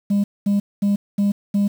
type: tone bursts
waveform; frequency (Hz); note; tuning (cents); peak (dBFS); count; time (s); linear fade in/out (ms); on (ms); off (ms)
sine; 202; G#3; -48; -12; 5; 0.1-1.68; 10; 140; 220
effects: tanh soft clip ceiling -14 dBFS + 7-bit